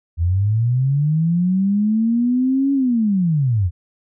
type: linear two-way sweep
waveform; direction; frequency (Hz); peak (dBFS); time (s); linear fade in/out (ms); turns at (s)
sine; up then down; 80.4 to 279.4 to 80.4; -14; 0.17-3.71; 50; 2.73
effects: none